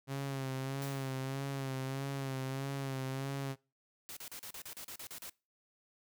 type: tone with vibrato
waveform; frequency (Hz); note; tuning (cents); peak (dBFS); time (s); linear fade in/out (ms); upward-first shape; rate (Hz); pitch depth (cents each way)
sawtooth; 135.1; C#3; -44; -32; 0.07-3.56; 50; sine; 1.6; 42
type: noise with exponential decay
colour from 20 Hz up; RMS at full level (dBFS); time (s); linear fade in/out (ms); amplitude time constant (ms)
white; -46; 0.82-1.38; 0; 120
type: noise bursts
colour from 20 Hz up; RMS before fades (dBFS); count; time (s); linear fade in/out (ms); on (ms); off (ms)
white; -46; 11; 4.09-5.296; 0; 76; 37
effects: noise-tail reverb RT60 0.3 s tail -23 dB re dry